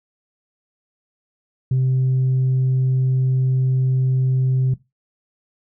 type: tone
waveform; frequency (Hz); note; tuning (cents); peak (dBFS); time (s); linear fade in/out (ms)
sine; 130; C3; -11; -13; 1.71-4.74; 5
effects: noise-tail reverb RT60 0.2 s tail -18 dB re dry + tanh soft clip ceiling -13 dBFS